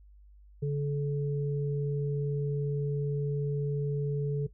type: tone pair together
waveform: sine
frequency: 143.7 / 431.4 Hz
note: D3 / A4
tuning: -37 / -34 cents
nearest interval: octave + perfect fifth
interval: 1903 cents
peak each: -28 / -34 dBFS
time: 0.62-4.47 s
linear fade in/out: 10 ms
effects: noise-tail reverb RT60 0.1 s tail -17 dB re dry + added 50 Hz sine -52 dBFS peak until 4.53 s